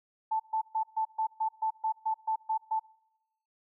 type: tone bursts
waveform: sine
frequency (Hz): 880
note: A5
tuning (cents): 0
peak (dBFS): -26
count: 12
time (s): 0.31-2.796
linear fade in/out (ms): 10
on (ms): 88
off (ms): 130
effects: noise-tail reverb RT60 1.0 s tail -25 dB re dry